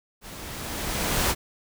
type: noise with level ramp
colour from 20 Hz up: pink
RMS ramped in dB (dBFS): -42 to -21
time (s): 0.21-1.35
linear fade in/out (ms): 50
effects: none